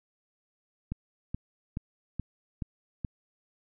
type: click train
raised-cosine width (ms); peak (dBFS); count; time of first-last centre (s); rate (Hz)
5; -20; 6; 0.92-3.048; 2.35
effects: none